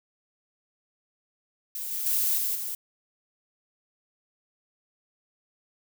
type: noise with level steps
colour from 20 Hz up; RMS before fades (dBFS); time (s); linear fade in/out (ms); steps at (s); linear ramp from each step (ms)
violet; -34 / -31 / -25 / -28 / -33; 1.75-2.75; 2; 1.91 / 2.06 / 2.38 / 2.55; 5
effects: none